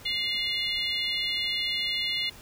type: harmonic tone with a mistuned harmonic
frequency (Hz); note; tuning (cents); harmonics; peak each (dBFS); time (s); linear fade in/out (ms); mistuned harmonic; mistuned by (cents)
698.5; F5; 0; 3 / 4 / 5 / 6; -32 / -32 / -32 / -32; 0.05-2.3; 10; 4; +48
effects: pink hiss -49 dBFS RMS until 2.41 s